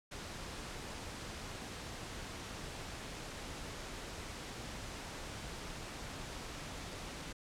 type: noise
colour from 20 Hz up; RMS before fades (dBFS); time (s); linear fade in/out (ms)
pink; -45; 0.11-7.33; 10
effects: low-pass 8000 Hz 12 dB/octave